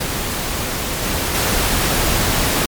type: noise with level steps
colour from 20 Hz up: pink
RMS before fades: -22 / -20 / -17 dBFS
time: 0-2.66 s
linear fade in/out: 10 ms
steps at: 1.02 / 1.34 s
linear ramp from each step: 10 ms
effects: MP3 96 kbps